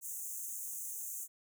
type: high-pass noise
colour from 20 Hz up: pink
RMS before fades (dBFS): -42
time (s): 0.01-1.28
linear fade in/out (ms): 50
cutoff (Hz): 6300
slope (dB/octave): 96
effects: none